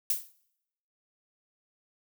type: noise with exponential decay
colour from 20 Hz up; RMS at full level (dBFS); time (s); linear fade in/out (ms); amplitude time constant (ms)
violet; -24; 0.1-0.32; 1; 46
effects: noise-tail reverb RT60 0.8 s tail -22 dB re dry